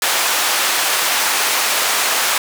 pink band-pass noise, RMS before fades -17 dBFS, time 0.02-2.38 s, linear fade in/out 2 ms, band 860 to 16000 Hz, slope 12 dB/octave, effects none

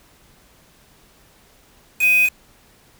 sine tone with quantisation, 2500 Hz, D#7, 8 cents sharp, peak -12 dBFS, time 1.99-2.3 s, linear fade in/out 50 ms, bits 4, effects pink hiss -53 dBFS RMS until 2.99 s

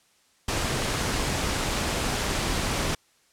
pink noise with amplitude modulation, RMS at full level -25 dBFS, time 0.48-2.95 s, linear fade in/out 5 ms, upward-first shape sine, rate 218 Hz, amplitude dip 35%, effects white hiss -63 dBFS RMS until 3.32 s + low-pass 9000 Hz 12 dB/octave

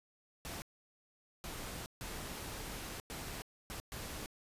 pink noise bursts at uneven times, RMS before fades -44 dBFS, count 6, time 0.45-0.62 / 1.44-1.86 / 2.01-3 / 3.1-3.42 / 3.7-3.8 / 3.92-4.26 s, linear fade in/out 0 ms, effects resampled to 32000 Hz

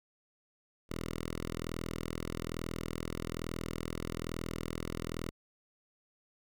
5% pulse tone with notch filter, 41.15 Hz, E1, 2 cents flat, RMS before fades -39 dBFS, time 0.89-5.31 s, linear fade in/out 20 ms, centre 750 Hz, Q 1.7, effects none

